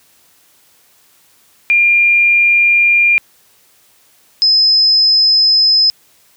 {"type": "tone pair in turn", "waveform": "sine", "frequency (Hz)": [2400, 5100], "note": ["D7", "D#8"], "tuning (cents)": [37, 42], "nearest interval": "octave + minor second", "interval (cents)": 1305, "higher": "second", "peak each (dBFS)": -7, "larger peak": "neither", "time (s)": [[1.7, 3.18], [4.42, 5.9]], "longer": "neither", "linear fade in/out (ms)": 0, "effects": ["white hiss -51 dBFS RMS until 6.36 s", "high-pass 60 Hz 12 dB/octave"]}